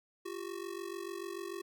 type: ring-modulated tone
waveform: square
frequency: 370 Hz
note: F#4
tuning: in tune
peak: -37 dBFS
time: 0.25-1.62 s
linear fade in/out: 10 ms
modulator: 23.4 Hz
effects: none